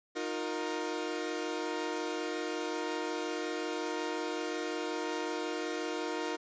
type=chord; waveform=sawtooth; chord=Eb suspended second; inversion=none; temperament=equal with one note detuned; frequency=311.1 / 356.6 / 466.2 Hz; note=Eb4 / F4 / Bb4; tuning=0 / +36 / 0 cents; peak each=-34 dBFS; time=0.15-6.37 s; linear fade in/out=20 ms; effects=resampled to 16000 Hz